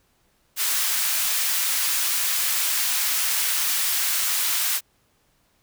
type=high-pass noise; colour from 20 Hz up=white; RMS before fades=-23 dBFS; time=0.56-4.81 s; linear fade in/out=50 ms; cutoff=1200 Hz; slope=12 dB/octave; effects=pink hiss -65 dBFS RMS until 5.62 s